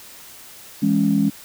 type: chord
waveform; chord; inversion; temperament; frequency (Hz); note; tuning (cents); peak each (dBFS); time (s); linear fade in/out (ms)
sine; C# minor; first; just; 166.31 / 207.9 / 277.2; E3 / G#3 / C#4; +16 / +2 / 0; -22 / -17 / -19; 0.82-1.3; 10
effects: tanh soft clip ceiling -6 dBFS + white hiss -42 dBFS RMS until 1.44 s